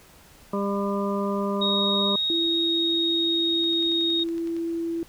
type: harmonic tone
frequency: 200 Hz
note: G3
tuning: 35 cents sharp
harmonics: 1 / 2 / 3 / 5 / 6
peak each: -26 / -29 / -31 / -33 / -34 dBFS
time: 0.53-2.16 s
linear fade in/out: 5 ms
type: tone with pitch glide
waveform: sine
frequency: 3761 to 3733 Hz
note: A#7 to A#7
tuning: +15 to +2 cents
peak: -22 dBFS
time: 1.61-4.24 s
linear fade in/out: 10 ms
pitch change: -13 cents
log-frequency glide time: 1.75-3.92 s
type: tone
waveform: sine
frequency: 333.7 Hz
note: E4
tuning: 21 cents sharp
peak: -25 dBFS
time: 2.3-5.03 s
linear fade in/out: 0 ms
type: click train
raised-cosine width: 0.2 ms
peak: -29 dBFS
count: 11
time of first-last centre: 3.64-4.566 s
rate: 10.8 Hz
effects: pink hiss -52 dBFS RMS until 5.08 s